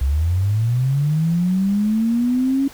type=linear sweep; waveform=sine; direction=up; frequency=63.2 to 277.2 Hz; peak=-15 dBFS; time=0.01-2.68 s; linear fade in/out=5 ms; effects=pink hiss -42 dBFS RMS until 2.73 s